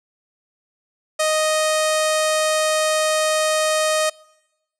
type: tone with low-pass filter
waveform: sawtooth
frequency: 622.3 Hz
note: D#5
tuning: in tune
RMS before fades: -19 dBFS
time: 1.19-4.1 s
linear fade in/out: 10 ms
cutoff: 9000 Hz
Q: 2.3
effects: noise-tail reverb RT60 1.0 s tail -25 dB re dry